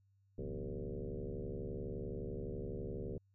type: tone with frequency modulation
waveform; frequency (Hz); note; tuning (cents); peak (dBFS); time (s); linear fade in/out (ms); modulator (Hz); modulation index
sine; 169.9; F3; -47; -39; 0.38-3.18; 5; 71.8; 4.6
effects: added 98 Hz sine -69 dBFS peak until 3.34 s